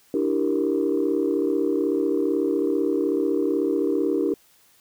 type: chord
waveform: sine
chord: E half-diminished seventh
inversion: third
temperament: equal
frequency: 293.7 / 329.6 / 392 / 466.2 Hz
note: D4 / E4 / G4 / Bb4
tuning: 0 / 0 / 0 / 0 cents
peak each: -24 / -25 / -24 / -26 dBFS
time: 0.14-4.34 s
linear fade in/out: 2 ms
effects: tanh soft clip ceiling -12 dBFS + white hiss -58 dBFS RMS until 4.8 s